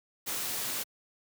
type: noise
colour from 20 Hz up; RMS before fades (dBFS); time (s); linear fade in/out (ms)
white; -34; 0.26-0.84; 20
effects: high-pass 100 Hz 12 dB/octave